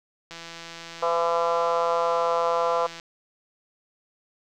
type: click train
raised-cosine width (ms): 0.2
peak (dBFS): -22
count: 450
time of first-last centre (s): 0.31-2.999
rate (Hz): 167
type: harmonic tone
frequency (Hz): 168.8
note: E3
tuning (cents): +41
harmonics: 3 / 4 / 5 / 6 / 7 / 8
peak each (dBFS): -25 / -27 / -32 / -27 / -30 / -33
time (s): 1.02-2.87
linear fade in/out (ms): 10
effects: none

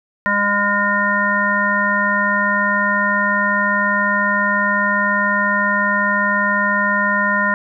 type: harmonic tone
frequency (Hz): 203.6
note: G#3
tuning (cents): -34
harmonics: 1 / 3 / 5 / 7 / 9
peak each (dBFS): -23 / -25 / -20 / -20 / -18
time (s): 0.26-7.54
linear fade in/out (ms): 0
effects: none

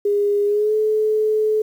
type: tone with pitch glide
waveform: sine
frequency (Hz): 408.7 to 430.8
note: G#4 to A4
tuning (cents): -28 to -37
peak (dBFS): -15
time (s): 0.05-1.62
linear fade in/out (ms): 5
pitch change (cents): +91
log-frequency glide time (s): 0.46-0.74
effects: 8-bit

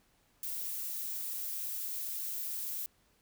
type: noise with high-pass filter sweep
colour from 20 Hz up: violet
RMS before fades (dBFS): -38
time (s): 0.43-2.86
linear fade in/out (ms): 0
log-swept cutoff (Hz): 700 to 450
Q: 0.96
effects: pink hiss -70 dBFS RMS until 3.21 s

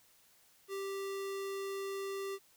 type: tone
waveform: square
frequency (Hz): 392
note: G4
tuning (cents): 0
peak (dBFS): -38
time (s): 0.68-2.39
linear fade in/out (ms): 50
effects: white hiss -66 dBFS RMS until 2.56 s

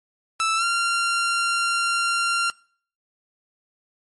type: tone with pitch glide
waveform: sawtooth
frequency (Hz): 1318.5 to 1382.5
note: E6 to F6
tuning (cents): 0 to -18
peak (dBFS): -16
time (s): 0.4-2.5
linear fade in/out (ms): 0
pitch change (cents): +82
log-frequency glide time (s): 0.56-0.64
effects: noise-tail reverb RT60 0.5 s tail -25 dB re dry + MP3 48 kbps

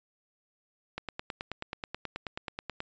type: click train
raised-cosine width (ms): 0.3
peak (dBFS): -19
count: 18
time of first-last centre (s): 0.98-2.804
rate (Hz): 9.32
effects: resampled to 16000 Hz

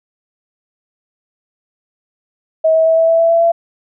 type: tone with pitch steps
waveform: sine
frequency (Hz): 640 / 644.8 / 649.7 / 654.6 / 659.5 / 664.5 / 669.5 / 674.5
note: D#5 / E5 / E5 / E5 / E5 / E5 / E5 / E5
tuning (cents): +49 / -38 / -25 / -12 / +1 / +14 / +27 / +40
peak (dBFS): -8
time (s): 2.64-3.52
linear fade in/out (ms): 10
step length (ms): 110
effects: none

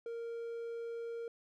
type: tone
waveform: triangle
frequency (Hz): 464.6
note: A#4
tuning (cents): -6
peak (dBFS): -37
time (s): 0.06-1.28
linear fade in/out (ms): 2
effects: none

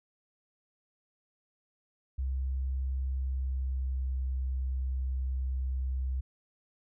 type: tone with pitch glide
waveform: sine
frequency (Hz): 65.8 to 64.93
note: C2 to C2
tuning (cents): +10 to -13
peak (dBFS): -29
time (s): 2.18-6.21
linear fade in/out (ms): 10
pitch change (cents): -23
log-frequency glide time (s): 3.06-4.17
effects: none

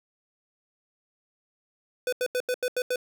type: tone bursts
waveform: square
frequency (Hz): 499.7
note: B4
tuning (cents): +20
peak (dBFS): -25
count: 7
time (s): 2.07-2.959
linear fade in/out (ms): 2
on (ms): 55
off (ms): 84
effects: none

